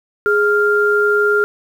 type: tone pair together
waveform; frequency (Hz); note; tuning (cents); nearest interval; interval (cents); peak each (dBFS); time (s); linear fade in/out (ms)
sine; 415.3 / 1396.9; G#4 / F6; 0 / 0; octave + major sixth; 2100; -14; 0.26-1.44; 0
effects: 7-bit